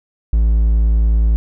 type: tone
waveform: triangle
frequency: 55.2 Hz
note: A1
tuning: 6 cents sharp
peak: -8 dBFS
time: 0.33-1.36 s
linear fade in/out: 0 ms
effects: none